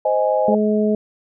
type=chord; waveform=sine; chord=Ab major; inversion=first; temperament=just; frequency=519.1 / 623 / 830.6 Hz; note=C5 / Eb5 / Ab5; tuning=-14 / +2 / 0 cents; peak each=-19 / -18 / -21 dBFS; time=0.05-0.55 s; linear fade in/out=5 ms
type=harmonic tone; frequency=212.3 Hz; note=G#3; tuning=38 cents sharp; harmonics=1 / 2 / 3; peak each=-17 / -19 / -23 dBFS; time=0.48-0.95 s; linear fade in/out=2 ms
effects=none